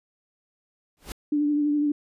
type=noise with exponential growth; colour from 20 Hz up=pink; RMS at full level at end=-31 dBFS; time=0.97-1.12 s; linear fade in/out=0 ms; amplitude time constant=31 ms
type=tone with vibrato; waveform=sine; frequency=294.3 Hz; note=D4; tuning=4 cents sharp; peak=-20 dBFS; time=1.32-1.92 s; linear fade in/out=5 ms; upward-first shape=triangle; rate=12 Hz; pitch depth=31 cents each way
effects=resampled to 32000 Hz